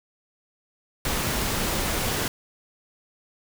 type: noise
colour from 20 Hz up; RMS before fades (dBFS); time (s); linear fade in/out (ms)
pink; -26; 1.05-2.28; 2
effects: none